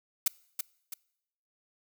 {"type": "noise with echo", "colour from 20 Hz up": "blue", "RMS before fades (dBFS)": -24, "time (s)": [0.26, 0.28], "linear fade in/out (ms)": 5, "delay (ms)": 330, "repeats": 2, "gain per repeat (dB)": -7, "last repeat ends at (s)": 0.94, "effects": ["noise-tail reverb RT60 0.8 s tail -24 dB re dry"]}